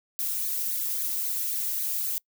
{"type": "noise with flanger", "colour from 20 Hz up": "violet", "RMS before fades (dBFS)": -29, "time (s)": [0.19, 2.18], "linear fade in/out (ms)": 0, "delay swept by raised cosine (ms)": [0.47, 2.17], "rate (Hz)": 3.7, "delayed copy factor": 0.65, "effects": ["noise-tail reverb RT60 0.1 s tail -25 dB re dry"]}